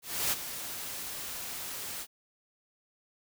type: noise with ADSR envelope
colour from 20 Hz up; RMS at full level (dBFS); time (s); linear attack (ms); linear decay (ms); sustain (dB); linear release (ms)
white; -28; 0.02-2.07; 300; 26; -11; 55
effects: none